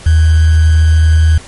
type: tone with sample-and-hold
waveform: sine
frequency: 79.6 Hz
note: D#2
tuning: 40 cents sharp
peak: -4 dBFS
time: 0.06-1.38 s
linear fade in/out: 5 ms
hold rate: 1575 Hz
effects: pink hiss -34 dBFS RMS until 1.47 s + MP3 48 kbps